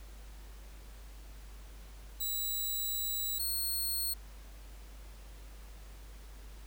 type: tone pair in turn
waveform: 5% pulse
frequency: 3929 / 4311 Hz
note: B7 / C#8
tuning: -10 / -49 cents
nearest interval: major second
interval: 161 cents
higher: second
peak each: -25 dBFS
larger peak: neither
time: 2.2-3.39 / 3.39-4.14 s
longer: first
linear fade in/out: 10 ms
effects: added 50 Hz sine -47 dBFS peak until 6.66 s + pink hiss -58 dBFS RMS until 6.66 s